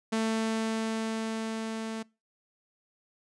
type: tone with level ramp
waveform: sawtooth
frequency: 222.5 Hz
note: A3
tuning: 20 cents sharp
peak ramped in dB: -22 to -30 dBFS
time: 0.12-2.03 s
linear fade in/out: 10 ms
effects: noise-tail reverb RT60 0.3 s tail -25 dB re dry + resampled to 22050 Hz